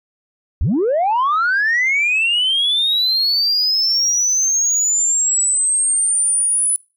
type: linear sweep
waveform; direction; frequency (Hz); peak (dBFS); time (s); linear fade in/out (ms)
sine; up; 49 to 10030; -12; 0.61-6.76; 0
effects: noise-tail reverb RT60 0.3 s tail -23 dB re dry + tanh soft clip ceiling -11 dBFS